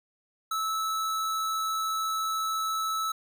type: tone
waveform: square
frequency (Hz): 1307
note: E6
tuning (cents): -15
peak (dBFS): -28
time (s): 0.51-3.12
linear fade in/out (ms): 5
effects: none